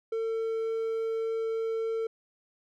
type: tone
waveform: triangle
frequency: 449.7 Hz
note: A4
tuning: 38 cents sharp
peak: -26 dBFS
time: 0.12-2.07 s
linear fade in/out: 5 ms
effects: none